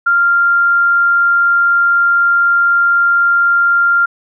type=tone; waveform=sine; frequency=1392 Hz; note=F6; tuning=6 cents flat; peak=-8 dBFS; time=0.06-4.06 s; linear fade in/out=10 ms; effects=none